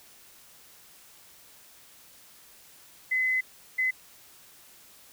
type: tone bursts at uneven times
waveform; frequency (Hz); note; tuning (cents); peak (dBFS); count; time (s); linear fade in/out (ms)
sine; 2031; B6; +48; -23; 2; 3.11-3.41 / 3.78-3.91; 10
effects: white hiss -54 dBFS RMS until 5.12 s